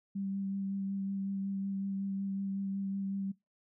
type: tone with vibrato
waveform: sine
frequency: 195.7 Hz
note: G3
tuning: 3 cents flat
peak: -33 dBFS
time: 0.15-3.32 s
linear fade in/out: 10 ms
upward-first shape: sine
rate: 5.4 Hz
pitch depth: 14 cents each way
effects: noise-tail reverb RT60 0.2 s tail -22 dB re dry